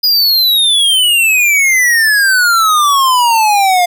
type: exponential sweep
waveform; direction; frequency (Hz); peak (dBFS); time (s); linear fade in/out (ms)
square; down; 4978 to 698.5; -8; 0.03-3.86; 10
effects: none